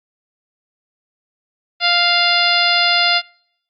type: harmonic tone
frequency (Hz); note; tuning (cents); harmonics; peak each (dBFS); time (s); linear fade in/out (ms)
698.5; F5; 0; 1 / 2 / 3 / 4 / 5 / 6 / 7; -20 / -20 / -20 / -20 / -20 / -20 / -20; 1.8-3.22; 50
effects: noise-tail reverb RT60 0.7 s tail -26 dB re dry + Opus 48 kbps